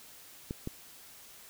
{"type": "clicks", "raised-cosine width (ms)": 3, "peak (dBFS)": -22, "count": 2, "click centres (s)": [0.509, 0.674], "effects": ["white hiss -53 dBFS RMS until 1.49 s"]}